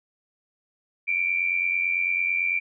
sine tone pair together, 2283 / 2372 Hz, D7 / D7, -50 / +17 cents, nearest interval minor second, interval 67 cents, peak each -27 / -23 dBFS, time 1.07-2.6 s, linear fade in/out 20 ms, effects none

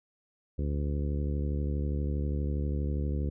harmonic tone, 72.4 Hz, D2, 24 cents flat, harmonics 1 / 2 / 3 / 4 / 5 / 6 / 7, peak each -29 / -35 / -39 / -41 / -43 / -45 / -46 dBFS, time 0.58-3.3 s, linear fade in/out 10 ms, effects none

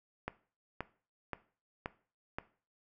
click train, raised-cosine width 0.5 ms, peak -21 dBFS, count 5, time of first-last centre 0.28-2.385 s, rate 1.9 Hz, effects noise-tail reverb RT60 0.4 s tail -17 dB re dry

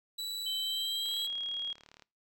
40% pulse tone, 3941 Hz, B7, 4 cents flat, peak -34 dBFS, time 0.18-1.27 s, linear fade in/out 10 ms
sine tone with pitch glide, 3082 to 3284 Hz, G7 to G#7, -30 to -20 cents, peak -33 dBFS, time 0.46-1.73 s, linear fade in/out 5 ms, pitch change +110 cents, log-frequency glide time 0.61-1.25 s
click train, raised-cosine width 0.2 ms, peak -35 dBFS, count 37, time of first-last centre 1.06-2.023 s, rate 37.4 Hz
effects noise-tail reverb RT60 0.3 s tail -24 dB re dry

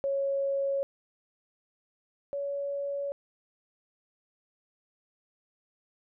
sine tone pair in turn, 552 / 563.3 Hz, C#5 / C#5, -7 / +28 cents, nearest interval unison, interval 35 cents, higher second, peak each -26 / -30 dBFS, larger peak first, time 0.04-0.83 / 2.33-3.12 s, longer neither, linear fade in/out 0 ms, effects none

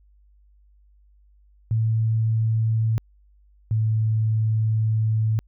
sine tone pair in turn, 111.6 / 109.94 Hz, A2 / A2, +25 / -1 cents, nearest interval unison, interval 26 cents, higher first, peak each -18 dBFS, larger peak neither, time 1.71-2.98 / 3.71-5.39 s, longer second, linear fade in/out 0 ms, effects added 50 Hz sine -53 dBFS peak until 5.47 s

